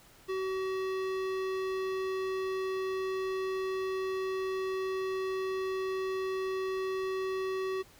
sine tone with hard clipping, 379 Hz, F#4, 42 cents sharp, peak -33 dBFS, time 0.28-7.83 s, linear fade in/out 20 ms, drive 17 dB, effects pink hiss -58 dBFS RMS until 7.99 s

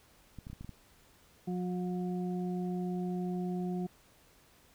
clicks, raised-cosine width 5 ms, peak -32 dBFS, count 7, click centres 0.387 / 0.469 / 0.5 / 0.531 / 0.61 / 0.646 / 0.693 s
harmonic tone, 180 Hz, F#3, 47 cents flat, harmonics 1 / 2 / 4, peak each -33 / -39 / -45 dBFS, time 1.47-3.87 s, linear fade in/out 10 ms
effects pink hiss -63 dBFS RMS until 4.74 s

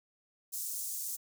pink high-pass noise, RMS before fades -38 dBFS, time 0.52-1.17 s, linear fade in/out 20 ms, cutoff 6700 Hz, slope 24 dB/octave, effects none

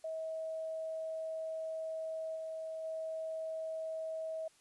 sine tone with level steps, 641 Hz, E5, 49 cents flat, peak -37 / -39 / -37 dBFS, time 0.04-4.48 s, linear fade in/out 5 ms, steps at 2.35 / 2.83 s, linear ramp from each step 20 ms, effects white hiss -67 dBFS RMS until 4.6 s + resampled to 24000 Hz

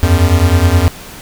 square beating tone pair, 82.41 / 92.01 Hz, E2 / F#2, 0 / -9 cents, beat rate 9.6 Hz, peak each -11 dBFS, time 0.03-0.88 s, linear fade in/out 0 ms, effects pink hiss -32 dBFS RMS until 1.21 s

